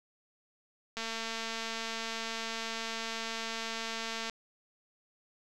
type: click train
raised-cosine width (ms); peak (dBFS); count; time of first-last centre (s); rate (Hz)
0.2; -20; 753; 0.97-4.297; 226
effects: none